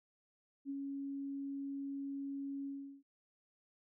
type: tone with ADSR envelope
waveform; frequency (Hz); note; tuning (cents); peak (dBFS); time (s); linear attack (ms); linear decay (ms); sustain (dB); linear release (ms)
sine; 277.2; C#4; 0; -37; 0.65-3.03; 47; 36; -2; 370
effects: none